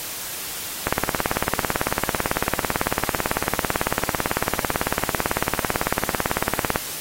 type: click train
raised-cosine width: 0.5 ms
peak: -4 dBFS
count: 107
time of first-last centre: 0.87-6.759 s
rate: 18 Hz
effects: white hiss -31 dBFS RMS until 7 s + AAC 48 kbps